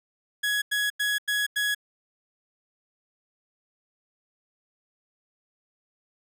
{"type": "tone bursts", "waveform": "30% pulse", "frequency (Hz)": 1674, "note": "G#6", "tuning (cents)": 13, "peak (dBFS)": -21, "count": 5, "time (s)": [0.43, 1.748], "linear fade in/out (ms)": 10, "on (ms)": 190, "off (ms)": 92, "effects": []}